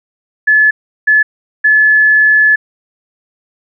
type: tone bursts at uneven times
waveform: sine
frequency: 1721 Hz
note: A6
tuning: 39 cents flat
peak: -5 dBFS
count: 3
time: 0.47-0.71 / 1.07-1.23 / 1.64-2.56 s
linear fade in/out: 10 ms
effects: none